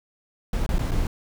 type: noise with dropouts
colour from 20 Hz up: brown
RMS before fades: -23 dBFS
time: 0.53-1.07 s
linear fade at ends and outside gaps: 2 ms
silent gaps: 0.664-0.69 / 0.784-0.791 / 0.911-0.916 s
effects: none